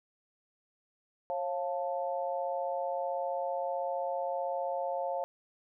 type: chord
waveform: sine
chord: Db augmented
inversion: none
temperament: equal with one note detuned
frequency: 543 / 698.5 / 880 Hz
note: Db5 / F5 / A5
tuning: -36 / 0 / 0 cents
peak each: -34 / -35 / -38 dBFS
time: 1.3-5.24 s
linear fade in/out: 0 ms
effects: none